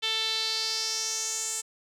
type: tone with band-pass filter sweep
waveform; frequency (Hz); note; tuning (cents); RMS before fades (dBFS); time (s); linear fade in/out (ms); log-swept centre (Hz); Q
sawtooth; 442.7; A4; +11; -30; 0.02-1.62; 20; 3400 to 7800; 4.3
effects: none